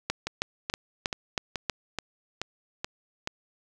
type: two click trains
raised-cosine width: 0.2 ms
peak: -9 / -13 dBFS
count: 6 / 8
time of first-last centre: 0.1-1.697 / 0.27-3.274 s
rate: 3.13 / 2.33 Hz
effects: none